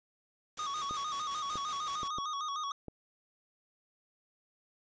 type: noise with tremolo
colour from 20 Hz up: white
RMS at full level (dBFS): -44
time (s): 0.57-2.08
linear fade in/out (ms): 5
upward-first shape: square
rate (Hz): 5.4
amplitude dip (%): 40
type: tone with vibrato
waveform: square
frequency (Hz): 1175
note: D6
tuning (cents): +1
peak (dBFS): -35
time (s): 0.59-2.72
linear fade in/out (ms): 2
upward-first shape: square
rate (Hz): 6.6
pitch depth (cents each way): 85
type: clicks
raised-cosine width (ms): 2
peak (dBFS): -29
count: 5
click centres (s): 0.91 / 1.556 / 2.032 / 2.185 / 2.883
effects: resampled to 16000 Hz